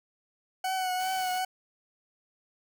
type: tone with vibrato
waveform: 40% pulse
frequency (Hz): 745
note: F#5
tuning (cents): +12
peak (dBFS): -27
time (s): 0.64-1.45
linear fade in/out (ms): 5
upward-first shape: triangle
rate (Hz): 2.6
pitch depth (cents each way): 34
type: noise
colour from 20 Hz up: white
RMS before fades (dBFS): -46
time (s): 0.99-1.4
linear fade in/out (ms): 20
effects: none